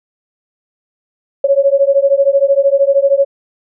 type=beating tone pair; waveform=sine; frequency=548 / 561 Hz; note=C#5 / C#5; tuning=-20 / +21 cents; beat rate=13 Hz; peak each=-11 dBFS; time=1.44-3.25 s; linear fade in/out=5 ms; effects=none